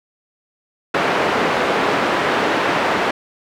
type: band-pass noise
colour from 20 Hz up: pink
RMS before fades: -18 dBFS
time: 0.94-3.11 s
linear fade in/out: 5 ms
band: 330 to 2100 Hz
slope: 12 dB/octave
effects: none